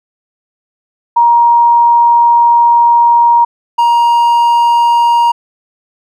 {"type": "tone pair in turn", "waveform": ["sine", "triangle"], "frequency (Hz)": [943, 943], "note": ["A#5", "A#5"], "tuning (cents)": [20, 20], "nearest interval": "unison", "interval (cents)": 0, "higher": "neither", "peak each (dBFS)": -4, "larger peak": "neither", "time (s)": [[1.16, 3.45], [3.78, 5.32]], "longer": "first", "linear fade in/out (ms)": 10, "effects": []}